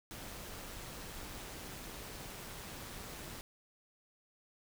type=noise with amplitude modulation; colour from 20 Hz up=pink; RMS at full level=-45 dBFS; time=0.11-3.41 s; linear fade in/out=0 ms; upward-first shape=sine; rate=196 Hz; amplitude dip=40%; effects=none